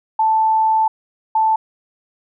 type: tone pair in turn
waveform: sine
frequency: 880 / 880 Hz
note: A5 / A5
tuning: 0 / 0 cents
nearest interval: unison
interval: 0 cents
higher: neither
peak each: -12 / -12 dBFS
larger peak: neither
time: 0.19-0.88 / 1.35-1.56 s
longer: first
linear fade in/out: 5 ms
effects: none